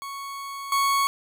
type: tone with level steps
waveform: 40% pulse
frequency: 1108.7 Hz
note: C#6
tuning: in tune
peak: -32 / -19 dBFS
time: 0.02-1.07 s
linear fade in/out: 0 ms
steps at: 0.72 s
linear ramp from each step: 2 ms
effects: none